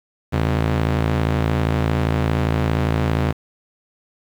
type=ring-modulated tone; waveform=sawtooth; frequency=110 Hz; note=A2; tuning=in tune; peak=-10 dBFS; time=0.32-3.33 s; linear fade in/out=20 ms; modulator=28.7 Hz; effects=low-pass 3000 Hz 12 dB/octave + 7-bit